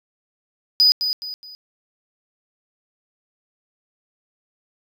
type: tone with echo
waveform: triangle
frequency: 4963 Hz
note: D#8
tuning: 5 cents flat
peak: -9 dBFS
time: 0.8-0.92 s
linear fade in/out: 0 ms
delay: 210 ms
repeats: 3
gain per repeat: -9 dB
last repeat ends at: 1.55 s
effects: tanh soft clip ceiling -5 dBFS